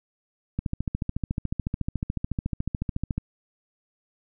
click train, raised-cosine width 5 ms, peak -14 dBFS, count 37, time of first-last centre 0.59-3.18 s, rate 13.9 Hz, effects none

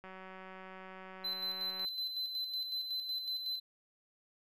click train, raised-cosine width 0.5 ms, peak -35 dBFS, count 341, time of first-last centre 0.04-1.849 s, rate 188 Hz
triangle tone with tremolo, 4044 Hz, B7, 40 cents sharp, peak -33 dBFS, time 1.24-3.6 s, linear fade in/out 10 ms, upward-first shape square, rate 5.4 Hz, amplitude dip 45%
effects none

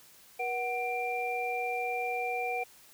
sine tone cluster, 480.6 / 745 / 2371 Hz, B4 / F#5 / D7, -47 / +12 / +16 cents, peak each -36 / -33 / -35 dBFS, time 0.39-2.64 s, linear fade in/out 10 ms, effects white hiss -57 dBFS RMS until 2.93 s

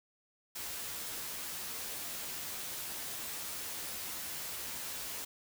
white noise with comb filter, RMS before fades -41 dBFS, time 0.55-5.25 s, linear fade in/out 10 ms, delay 13 ms, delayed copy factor +0.6, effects none

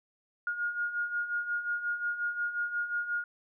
sine beating tone pair, 1424 / 1429.6 Hz, F6 / F6, +33 / +40 cents, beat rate 5.6 Hz, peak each -37 / -31 dBFS, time 0.47-3.24 s, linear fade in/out 2 ms, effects none

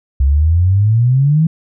sine exponential sweep, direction up, 65.41 to 164.81 Hz, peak -8 dBFS, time 0.2-1.47 s, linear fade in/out 5 ms, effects none

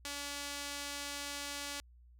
sawtooth tone with band-pass filter, 285.5 Hz, D4, 49 cents flat, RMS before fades -42 dBFS, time 0.05-1.8 s, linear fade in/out 0 ms, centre 6000 Hz, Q 0.6, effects added 60 Hz sine -57 dBFS peak until 2.19 s

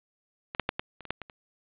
clicks, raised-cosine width 0.3 ms, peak -19 / -8 / -9 / -13 / -27 / -25 / -11 / -21 / -29 dBFS, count 9, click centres 0.549 / 0.597 / 0.691 / 0.795 / 1.007 / 1.053 / 1.106 / 1.217 / 1.298 s, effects resampled to 8000 Hz + 8-bit

